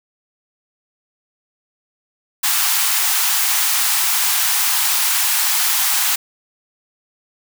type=high-pass noise; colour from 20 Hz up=white; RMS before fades=-17 dBFS; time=2.43-6.16 s; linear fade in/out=10 ms; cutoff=740 Hz; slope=96 dB/octave; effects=none